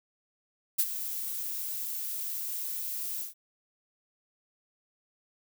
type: noise with ADSR envelope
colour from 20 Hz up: violet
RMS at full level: -23 dBFS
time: 0.78-3.34 s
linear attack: 17 ms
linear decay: 47 ms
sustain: -12 dB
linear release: 130 ms
effects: none